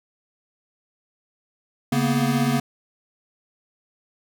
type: tone cluster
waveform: square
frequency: 139.9 / 231.1 / 247 Hz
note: C#3 / A#3 / B3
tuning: +16 / -15 / 0 cents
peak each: -24 dBFS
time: 1.92-2.6 s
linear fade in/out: 5 ms
effects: none